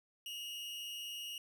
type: tone with amplitude modulation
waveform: 40% pulse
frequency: 2864 Hz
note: F7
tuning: 43 cents sharp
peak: -39 dBFS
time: 0.26-1.38 s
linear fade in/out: 2 ms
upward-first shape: sine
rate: 215 Hz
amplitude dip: 50%
effects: none